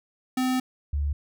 square / sine tone pair in turn, 256.3 / 72.11 Hz, C4 / D2, -36 / -31 cents, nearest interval octave + minor seventh, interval 2195 cents, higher first, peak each -23 / -23 dBFS, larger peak neither, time 0.37-0.6 / 0.93-1.13 s, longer first, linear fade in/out 5 ms, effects none

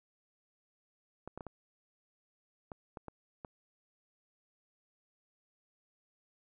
clicks, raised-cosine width 1 ms, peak -29 dBFS, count 8, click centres 1.276 / 1.376 / 1.408 / 1.467 / 2.718 / 2.972 / 3.083 / 3.448 s, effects none

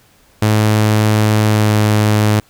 sawtooth tone with pitch glide, 107.4 to 106.29 Hz, A2 to G#2, -41 to +41 cents, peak -6 dBFS, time 0.42-2.4 s, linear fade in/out 5 ms, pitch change -18 cents, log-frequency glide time 1.45-1.73 s, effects pink hiss -51 dBFS RMS until 2.49 s

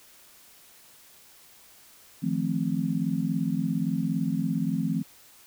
sine chord, F dominant seventh, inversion third, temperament just, 157.15 / 174.61 / 218.3 / 261.9 Hz, Eb3 / F3 / A3 / C4, +18 / 0 / -13 / +2 cents, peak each -31 / -29 / -30 / -30 dBFS, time 2.22-5.03 s, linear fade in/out 20 ms, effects white hiss -54 dBFS RMS until 5.46 s

